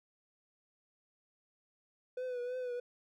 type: tone with vibrato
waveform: triangle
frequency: 497.5 Hz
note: B4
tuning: 13 cents sharp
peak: -34 dBFS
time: 2.17-2.8 s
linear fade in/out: 5 ms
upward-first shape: triangle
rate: 3.1 Hz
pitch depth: 53 cents each way
effects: none